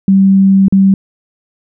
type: tone with dropouts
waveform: sine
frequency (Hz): 193.7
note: G3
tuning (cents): -20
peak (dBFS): -4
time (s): 0.08-0.94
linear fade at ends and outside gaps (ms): 2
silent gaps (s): 0.683-0.724
effects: none